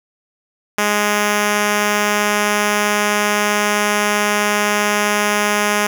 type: tone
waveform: 5% pulse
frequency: 207.7 Hz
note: G#3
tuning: in tune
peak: -3 dBFS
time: 0.78-5.87 s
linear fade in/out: 5 ms
effects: none